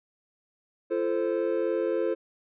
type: chord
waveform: triangle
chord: F major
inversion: none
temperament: equal with one note detuned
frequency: 342.2 / 440 / 523.3 Hz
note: F4 / A4 / C5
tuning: -35 / 0 / 0 cents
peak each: -27 dBFS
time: 0.9-2.15 s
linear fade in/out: 20 ms
effects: resampled to 8000 Hz